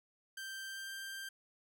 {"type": "tone with pitch glide", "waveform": "sawtooth", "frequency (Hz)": [1568, 1578], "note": ["G6", "G6"], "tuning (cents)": [0, 11], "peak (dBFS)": -39, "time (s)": [0.37, 1.29], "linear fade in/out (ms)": 5, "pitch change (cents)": 11, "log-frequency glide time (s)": [0.64, 0.91], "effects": []}